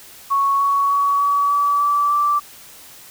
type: tone with pitch steps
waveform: sine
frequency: 1108.7 / 1118.3 / 1128.1 / 1137.9 / 1147.8 / 1157.8 / 1167.9 Hz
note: C#6 / C#6 / C#6 / C#6 / D6 / D6 / D6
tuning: 0 / +15 / +30 / +45 / -40 / -25 / -10 cents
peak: -14 dBFS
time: 0.3-2.4 s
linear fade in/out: 20 ms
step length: 300 ms
effects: white hiss -42 dBFS RMS until 3.1 s